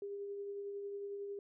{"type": "tone with tremolo", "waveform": "sine", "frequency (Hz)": 402.4, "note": "G4", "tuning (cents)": 45, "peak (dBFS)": -39, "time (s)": [0.02, 1.39], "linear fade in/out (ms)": 2, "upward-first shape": "triangle", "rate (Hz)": 11, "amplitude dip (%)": 30, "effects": []}